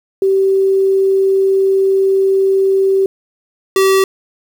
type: tone pair in turn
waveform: sine / square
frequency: 386.7 / 385.1 Hz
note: G4 / G4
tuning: -24 / -31 cents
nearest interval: unison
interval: 7 cents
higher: first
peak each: -9 dBFS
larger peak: neither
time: 0.22-3.06 / 3.76-4.04 s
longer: first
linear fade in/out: 2 ms
effects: 7-bit